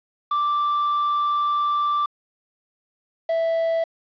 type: tone pair in turn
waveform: triangle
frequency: 1174 / 658.9 Hz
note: D6 / E5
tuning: -1 / -1 cents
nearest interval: minor seventh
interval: 1000 cents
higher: first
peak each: -17 dBFS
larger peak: neither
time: 0.31-2.06 / 3.29-3.84 s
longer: first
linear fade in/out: 5 ms
effects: resampled to 11025 Hz + 8-bit